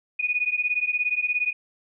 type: beating tone pair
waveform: sine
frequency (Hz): 2461 / 2478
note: D#7 / D#7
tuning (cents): -20 / -8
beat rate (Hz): 17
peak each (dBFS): -25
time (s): 0.19-1.53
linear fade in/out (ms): 10
effects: none